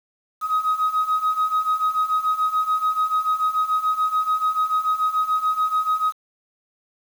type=beating tone pair; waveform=sine; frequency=1257 / 1263.9 Hz; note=D#6 / D#6; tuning=+17 / +27 cents; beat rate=6.9 Hz; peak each=-22 / -19 dBFS; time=0.41-6.13 s; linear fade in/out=50 ms; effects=tanh soft clip ceiling -14 dBFS + 7-bit